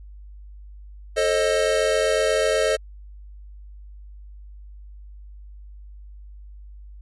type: chord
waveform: square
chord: A diminished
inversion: none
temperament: equal with one note detuned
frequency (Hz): 440 / 534.2 / 622.3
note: A4 / C5 / Eb5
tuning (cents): 0 / +36 / 0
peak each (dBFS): -24 / -24 / -23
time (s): 1.16-2.77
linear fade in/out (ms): 20
effects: added 50 Hz sine -39 dBFS peak until 7.01 s + resampled to 24000 Hz